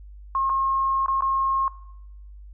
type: tone with dropouts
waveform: sine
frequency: 1076 Hz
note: C6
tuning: 48 cents sharp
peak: -20 dBFS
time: 0.35-1.68 s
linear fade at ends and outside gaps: 1 ms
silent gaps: 0.495-0.498 / 1.061-1.082 / 1.208-1.222 s
effects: noise-tail reverb RT60 0.8 s tail -19 dB re dry + added 50 Hz sine -40 dBFS peak until 2.53 s